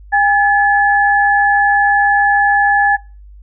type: tone pair together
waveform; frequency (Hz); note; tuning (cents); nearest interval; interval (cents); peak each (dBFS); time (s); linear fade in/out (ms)
sine; 810 / 1716.3; G#5 / A6; -43 / -44; octave + minor second; 1299; -11 / -11; 0.12-2.97; 20
effects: noise-tail reverb RT60 0.3 s tail -22 dB re dry + added 50 Hz sine -35 dBFS peak until 3.42 s